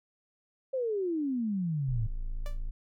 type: exponential sweep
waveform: sine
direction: down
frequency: 542 to 103.83 Hz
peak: -28 dBFS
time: 0.73-2.07 s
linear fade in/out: 10 ms
type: tone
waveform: triangle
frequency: 28.08 Hz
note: A0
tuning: 36 cents sharp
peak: -29 dBFS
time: 1.88-2.71 s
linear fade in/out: 10 ms
type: tone with exponential decay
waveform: sawtooth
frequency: 584 Hz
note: D5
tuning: 10 cents flat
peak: -36 dBFS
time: 2.46-2.61 s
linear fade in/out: 0 ms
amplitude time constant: 31 ms
effects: none